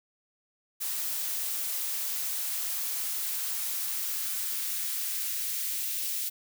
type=noise with high-pass filter sweep; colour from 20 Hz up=blue; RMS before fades=-32 dBFS; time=0.8-6.3 s; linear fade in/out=20 ms; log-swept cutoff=260 to 2500 Hz; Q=0.95; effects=none